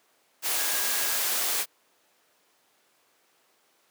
sine tone in noise, 1642 Hz, G#6, 20 cents flat, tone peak -38 dBFS, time 0.55-1.2 s, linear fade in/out 50 ms, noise white, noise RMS -27 dBFS, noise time 0.42-1.66 s, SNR -14 dB, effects pink hiss -65 dBFS RMS until 3.9 s + high-pass 400 Hz 12 dB/octave

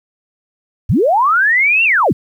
sine linear two-way sweep, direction up then down, 60.1 to 2780 to 60.1 Hz, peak -9 dBFS, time 0.89-2.13 s, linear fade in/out 10 ms, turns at 1.84 s, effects 8-bit

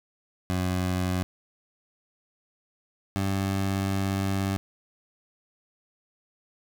20% pulse tone pair in turn, 91.6 / 97.09 Hz, F#2 / G2, -17 / -16 cents, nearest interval minor second, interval 101 cents, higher second, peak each -20 / -20 dBFS, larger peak neither, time 0.5-1.23 / 3.16-4.57 s, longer second, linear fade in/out 0 ms, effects none

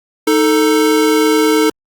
square tone pair together, 312.2 / 441.5 Hz, D#4 / A4, +6 / +6 cents, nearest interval tritone, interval 600 cents, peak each -13 dBFS, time 0.27-1.7 s, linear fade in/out 5 ms, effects Opus 48 kbps

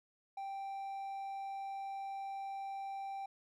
triangle tone, 784 Hz, G5, in tune, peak -38 dBFS, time 0.37-3.26 s, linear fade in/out 5 ms, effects none

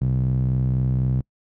sawtooth tone with band-pass filter, 64 Hz, C2, 38 cents flat, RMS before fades -21 dBFS, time 0.01-1.21 s, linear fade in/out 5 ms, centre 140 Hz, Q 3.7, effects noise-tail reverb RT60 0.1 s tail -26 dB re dry

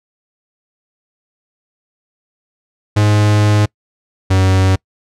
45% pulse tone pair in turn, 104.9 / 94.61 Hz, G#2 / F#2, +18 / +39 cents, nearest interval major second, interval 179 cents, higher first, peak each -9 / -9 dBFS, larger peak neither, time 2.96-3.66 / 4.3-4.76 s, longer first, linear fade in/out 10 ms, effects noise-tail reverb RT60 0.1 s tail -26 dB re dry + low-pass 8000 Hz 12 dB/octave

